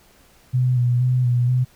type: tone with vibrato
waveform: sine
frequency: 124.3 Hz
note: B2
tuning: 12 cents sharp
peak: -15 dBFS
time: 0.53-1.65 s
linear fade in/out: 20 ms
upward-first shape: square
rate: 2.1 Hz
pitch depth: 29 cents each way
effects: pink hiss -54 dBFS RMS until 1.75 s